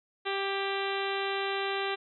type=harmonic tone with a mistuned harmonic; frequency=392.6 Hz; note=G4; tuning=3 cents sharp; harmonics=1 / 2 / 3 / 4 / 5 / 6 / 7 / 8 / 9 / 10; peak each=-33 / -36 / -38 / -39 / -40 / -41 / -41 / -42 / -43 / -43 dBFS; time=0.25-1.96 s; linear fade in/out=20 ms; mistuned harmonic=4; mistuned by=+17 cents; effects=none